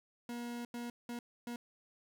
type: tone bursts at uneven times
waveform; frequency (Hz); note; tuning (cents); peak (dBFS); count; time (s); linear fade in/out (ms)
40% pulse; 238.8; A#3; +42; -39; 4; 0.29-0.65 / 0.74-0.9 / 1.09-1.19 / 1.47-1.56; 2
effects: none